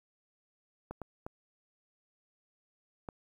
clicks, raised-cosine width 1 ms, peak -26 dBFS, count 4, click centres 0.91 / 1.017 / 1.265 / 3.088 s, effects 10-bit

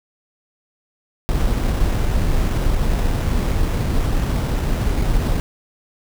brown noise with sample-and-hold, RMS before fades -18 dBFS, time 1.29-5.4 s, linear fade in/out 0 ms, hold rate 4410 Hz, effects none

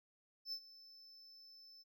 triangle tone with ADSR envelope, 5274 Hz, E8, in tune, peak -38 dBFS, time 0.45-1.84 s, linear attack 74 ms, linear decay 70 ms, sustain -18 dB, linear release 29 ms, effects none

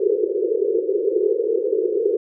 white band-pass noise, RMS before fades -20 dBFS, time 0-2.17 s, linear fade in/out 5 ms, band 360 to 480 Hz, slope 96 dB/octave, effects none

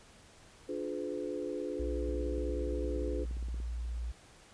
sine chord, D diminished seventh, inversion none, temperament just, 293.7 / 352.4 / 422.9 / 507.5 Hz, D4 / F4 / Ab4 / Cb5, 0 / +16 / +31 / +47 cents, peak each -40 dBFS, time 0.68-3.25 s, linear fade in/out 20 ms
sine tone with pitch glide, 61 to 58.85 Hz, B1 to A#1, -21 to +17 cents, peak -34 dBFS, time 1.79-4.12 s, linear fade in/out 10 ms, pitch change -62 cents, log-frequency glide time 2.87-3.43 s
click train, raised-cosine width 3 ms, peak -36 dBFS, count 27, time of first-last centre 2.09-3.602 s, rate 17.2 Hz
effects pink hiss -58 dBFS RMS until 4.53 s + resampled to 22050 Hz

